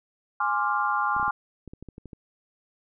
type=chord; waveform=sine; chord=D half-diminished seventh; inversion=second; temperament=equal with one note detuned; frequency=830.6 / 1052.6 / 1174.7 / 1396.9 Hz; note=Ab5 / C6 / D6 / F6; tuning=0 / +10 / 0 / 0 cents; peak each=-28 dBFS; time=0.4-1.31 s; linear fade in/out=5 ms
type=clicks; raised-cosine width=3 ms; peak=-28 dBFS; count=11; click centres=1.165 / 1.198 / 1.229 / 1.28 / 1.677 / 1.735 / 1.826 / 1.887 / 1.981 / 2.057 / 2.132 s
effects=none